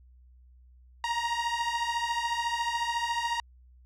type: beating tone pair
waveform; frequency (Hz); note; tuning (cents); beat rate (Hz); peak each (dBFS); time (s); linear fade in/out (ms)
sawtooth; 932.3 / 946.3; A#5 / A#5; 0 / +26; 14; -27; 1.04-3.4; 2
effects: added 62 Hz sine -53 dBFS peak until 3.85 s + low-pass 6000 Hz 12 dB/octave